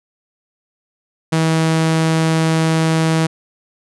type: tone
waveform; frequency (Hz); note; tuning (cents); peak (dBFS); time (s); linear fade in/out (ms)
sawtooth; 161.1; E3; -39; -9; 1.32-3.27; 10
effects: resampled to 24000 Hz